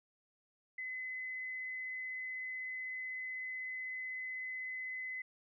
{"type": "tone", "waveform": "sine", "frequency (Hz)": 2029, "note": "B6", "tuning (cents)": 46, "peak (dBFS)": -39, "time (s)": [0.78, 5.22], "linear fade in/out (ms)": 5, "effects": []}